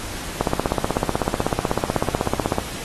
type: click train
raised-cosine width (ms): 1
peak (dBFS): -5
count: 36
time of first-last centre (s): 0.41-2.584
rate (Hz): 16.1
effects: pink hiss -32 dBFS RMS until 2.84 s + AAC 32 kbps